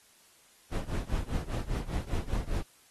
brown noise with tremolo, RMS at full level -28 dBFS, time 0.71-2.63 s, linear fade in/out 20 ms, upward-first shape triangle, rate 5 Hz, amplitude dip 95%, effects white hiss -61 dBFS RMS until 2.9 s + AAC 32 kbps

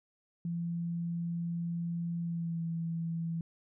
sine tone with pitch glide, 170 to 165.93 Hz, F3 to E3, -46 to +12 cents, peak -32 dBFS, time 0.45-3.41 s, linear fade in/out 2 ms, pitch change -42 cents, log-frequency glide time 2.21-2.63 s, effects none

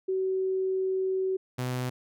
sine / sawtooth tone pair in turn, 378.2 / 126.21 Hz, F#4 / B2, +38 / +38 cents, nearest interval octave + perfect fifth, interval 1900 cents, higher first, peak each -25 dBFS, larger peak neither, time 0.08-1.37 / 1.58-1.9 s, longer first, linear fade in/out 10 ms, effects none

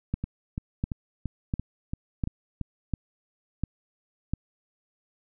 two click trains, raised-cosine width 5 ms, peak -18 / -14 dBFS, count 8 / 7, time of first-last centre 0.24-2.613 / 0.14-4.336 s, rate 2.95 / 1.43 Hz, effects none

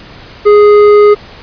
sine tone with hard clipping, 415.3 Hz, G#4, in tune, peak -3 dBFS, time 0.45-1.15 s, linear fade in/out 20 ms, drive 8 dB, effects pink hiss -33 dBFS RMS until 1.42 s + resampled to 11025 Hz

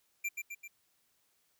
square tone with echo, 2365 Hz, D7, 12 cents sharp, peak -33 dBFS, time 0.24-0.29 s, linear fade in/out 10 ms, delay 130 ms, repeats 3, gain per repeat -4 dB, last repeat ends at 0.68 s, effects white hiss -74 dBFS RMS until 1.59 s

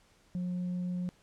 sine tone with tanh clipping, 179.3 Hz, F3, 46 cents sharp, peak -32 dBFS, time 0.35-1.09 s, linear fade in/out 0 ms, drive 1 dB, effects pink hiss -65 dBFS RMS until 1.22 s + low-pass 9000 Hz 12 dB/octave

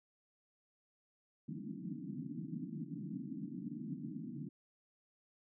pink band-pass noise, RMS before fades -44 dBFS, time 1.48-4.49 s, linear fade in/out 10 ms, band 140 to 320 Hz, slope 96 dB/octave, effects none

